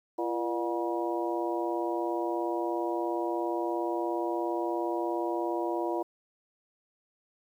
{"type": "harmonic tone with a mistuned harmonic", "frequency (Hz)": 120, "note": "B2", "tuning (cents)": -49, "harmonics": [3, 4, 5, 6, 7, 8], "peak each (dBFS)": [-31, -38, -36, -36, -44, -36], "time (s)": [0.18, 6.03], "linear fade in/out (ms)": 10, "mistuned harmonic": 3, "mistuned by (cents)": -84, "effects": ["10-bit"]}